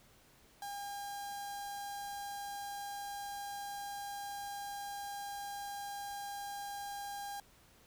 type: tone with notch filter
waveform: sawtooth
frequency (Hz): 807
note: G#5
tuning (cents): -50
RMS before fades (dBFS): -43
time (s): 0.62-7.4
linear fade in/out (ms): 2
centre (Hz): 2300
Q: 1.1
effects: pink hiss -64 dBFS RMS until 7.86 s